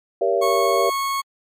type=chord; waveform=sine; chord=G diminished seventh; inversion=none; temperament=just; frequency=392 / 470.4 / 564.5 / 677.4 Hz; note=G4 / Bb4 / Db5 / Fb5; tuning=0 / +16 / +31 / +47 cents; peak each=-22 dBFS; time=0.21-0.9 s; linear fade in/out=5 ms
type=tone; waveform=40% pulse; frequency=1099 Hz; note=C#6; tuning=15 cents flat; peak=-20 dBFS; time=0.41-1.22 s; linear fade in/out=20 ms
effects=MP3 64 kbps